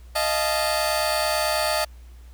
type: tone cluster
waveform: sawtooth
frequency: 619 / 688 / 867 / 4555 Hz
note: D#5 / F5 / A5 / C#8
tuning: -9 / -26 / -26 / +46 cents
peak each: -20 / -24 / -25 / -26 dBFS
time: 0.15-1.85 s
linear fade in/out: 10 ms
effects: added 60 Hz sine -41 dBFS peak until 2.33 s + pink hiss -58 dBFS RMS until 2.33 s